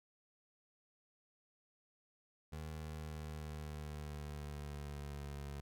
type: tone with pitch glide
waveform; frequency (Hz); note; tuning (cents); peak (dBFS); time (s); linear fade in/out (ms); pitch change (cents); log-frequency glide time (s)
25% pulse; 77.78 to 70.91; D#2 to C#2; 0 to +40; -40; 2.52-5.61; 10; -160; 2.83-5.43
effects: none